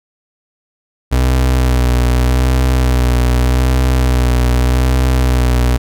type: tone with vibrato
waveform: 35% pulse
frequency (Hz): 62.6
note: B1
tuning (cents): +24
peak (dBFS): -8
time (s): 1.11-5.78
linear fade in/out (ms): 20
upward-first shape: sine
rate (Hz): 0.83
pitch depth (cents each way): 33
effects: none